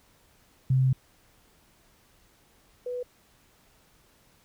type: tone pair in turn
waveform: sine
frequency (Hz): 130.81 / 493.9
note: C3 / B4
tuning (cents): 0 / 0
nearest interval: octave + major seventh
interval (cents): 2300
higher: second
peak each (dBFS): -19 / -30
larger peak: first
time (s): 0.7-0.93 / 2.86-3.03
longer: first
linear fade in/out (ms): 5
effects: pink hiss -62 dBFS RMS until 4.44 s